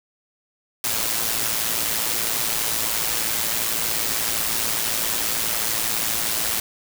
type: noise with amplitude modulation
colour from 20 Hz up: white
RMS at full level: -21 dBFS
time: 0.84-6.6 s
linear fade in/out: 2 ms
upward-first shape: sine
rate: 112 Hz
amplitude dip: 55%
effects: none